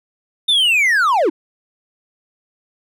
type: linear sweep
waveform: triangle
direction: down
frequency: 3659 to 272.7 Hz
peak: -10 dBFS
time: 0.48-1.3 s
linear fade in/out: 10 ms
effects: none